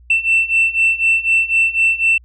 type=beating tone pair; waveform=sine; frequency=2679 / 2683 Hz; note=E7 / E7; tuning=+27 / +30 cents; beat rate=4 Hz; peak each=-15 / -13 dBFS; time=0.1-2.18 s; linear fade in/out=5 ms; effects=tanh soft clip ceiling -7 dBFS + added 60 Hz sine -42 dBFS peak until 2.24 s